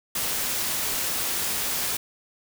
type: noise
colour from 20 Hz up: white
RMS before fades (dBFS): -27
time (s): 0.15-1.97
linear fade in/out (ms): 5
effects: none